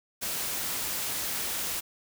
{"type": "noise", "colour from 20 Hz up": "white", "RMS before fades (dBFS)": -32, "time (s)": [0.21, 1.81], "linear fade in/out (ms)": 20, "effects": []}